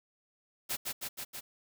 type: noise with echo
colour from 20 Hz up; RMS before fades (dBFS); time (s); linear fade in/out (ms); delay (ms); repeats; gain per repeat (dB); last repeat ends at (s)
white; -34; 0.69-0.77; 20; 160; 4; -2; 1.41
effects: none